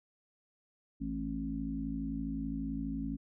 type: harmonic tone with a mistuned harmonic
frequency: 55.2 Hz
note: A1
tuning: 6 cents sharp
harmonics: 1 / 3 / 4 / 5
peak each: -41 / -42 / -40 / -37 dBFS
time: 1-3.17 s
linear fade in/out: 20 ms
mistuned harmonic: 5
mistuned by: -21 cents
effects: none